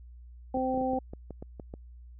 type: harmonic tone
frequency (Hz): 259.1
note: C4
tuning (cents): -17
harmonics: 1 / 2 / 3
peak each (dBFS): -31 / -31 / -31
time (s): 0.54-0.99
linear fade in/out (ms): 5
type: clicks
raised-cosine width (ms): 2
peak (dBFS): -27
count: 10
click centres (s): 0.571 / 0.743 / 0.776 / 0.812 / 0.934 / 1.135 / 1.307 / 1.425 / 1.598 / 1.739
effects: added 60 Hz sine -46 dBFS peak until 2.19 s